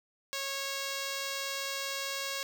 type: tone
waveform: 5% pulse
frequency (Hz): 549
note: C#5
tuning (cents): -17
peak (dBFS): -22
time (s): 0.33-2.43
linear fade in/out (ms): 0
effects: none

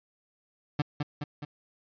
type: tone with echo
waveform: 30% pulse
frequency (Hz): 147.1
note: D3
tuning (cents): +3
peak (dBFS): -21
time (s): 0.79-0.82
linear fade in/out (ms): 5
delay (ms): 210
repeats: 3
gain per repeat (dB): -4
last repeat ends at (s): 1.45
effects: resampled to 11025 Hz

